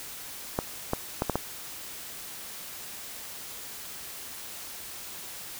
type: clicks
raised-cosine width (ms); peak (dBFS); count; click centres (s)
1; -11; 5; 0.589 / 0.934 / 1.221 / 1.297 / 1.356
effects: white hiss -41 dBFS RMS until 5.59 s